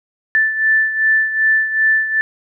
sine beating tone pair, 1760 / 1762.6 Hz, A6 / A6, 0 / +3 cents, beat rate 2.6 Hz, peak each -13 / -19 dBFS, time 0.35-2.21 s, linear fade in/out 0 ms, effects none

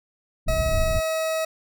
pink low-pass noise, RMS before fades -24 dBFS, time 0.46-1.01 s, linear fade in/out 20 ms, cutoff 100 Hz, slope 12 dB/octave
40% pulse tone, 640 Hz, D#5, 49 cents sharp, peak -22 dBFS, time 0.48-1.45 s, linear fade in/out 5 ms
effects none

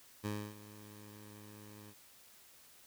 15% pulse tone with ADSR envelope, 104.5 Hz, G#2, 11 cents sharp, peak -29 dBFS, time 0.23-1.95 s, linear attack 28 ms, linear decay 280 ms, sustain -17 dB, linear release 64 ms, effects white hiss -61 dBFS RMS until 2.86 s

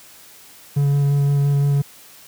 triangle tone with vibrato, 141.8 Hz, C#3, 40 cents sharp, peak -12 dBFS, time 0.76-1.82 s, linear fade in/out 10 ms, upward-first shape square, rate 5.8 Hz, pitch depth 9 cents each way, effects white hiss -45 dBFS RMS until 2.27 s + high-pass 60 Hz 12 dB/octave

